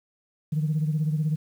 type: beating tone pair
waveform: sine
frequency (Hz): 152.2 / 168.2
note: D#3 / E3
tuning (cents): -38 / +35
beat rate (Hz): 16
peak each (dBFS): -22 / -29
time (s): 0.52-1.36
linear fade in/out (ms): 10
effects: tanh soft clip ceiling -17 dBFS + 9-bit